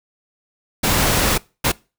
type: noise bursts at uneven times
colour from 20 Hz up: pink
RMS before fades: -17 dBFS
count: 2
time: 0.83-1.38 / 1.64-1.72 s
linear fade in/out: 10 ms
effects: noise-tail reverb RT60 0.3 s tail -23 dB re dry